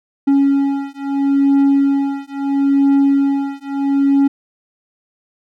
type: beating tone pair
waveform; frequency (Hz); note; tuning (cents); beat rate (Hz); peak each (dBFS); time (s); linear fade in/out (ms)
triangle; 277.2 / 277.95; C#4 / C#4; 0 / +5; 0.75; -13; 0.27-4.28; 10
effects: none